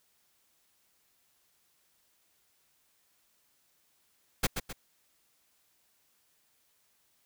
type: noise with echo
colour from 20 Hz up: pink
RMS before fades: -25 dBFS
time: 4.43-4.47 s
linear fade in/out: 10 ms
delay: 130 ms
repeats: 2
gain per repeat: -7 dB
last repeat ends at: 4.73 s
effects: white hiss -71 dBFS RMS until 7.25 s